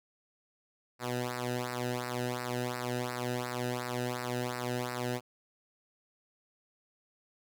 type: tone with flanger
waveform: sawtooth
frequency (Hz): 123.47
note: B2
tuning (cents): 0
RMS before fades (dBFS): -35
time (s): 0.99-5.21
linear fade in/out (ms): 50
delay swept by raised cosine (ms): 0.3 to 0.92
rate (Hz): 2.8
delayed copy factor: -0.9
effects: none